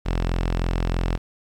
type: tone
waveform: sawtooth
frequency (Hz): 43.11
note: F1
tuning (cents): -22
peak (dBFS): -17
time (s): 0.05-1.18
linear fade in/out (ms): 20
effects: low-pass 5000 Hz 12 dB/octave + 9-bit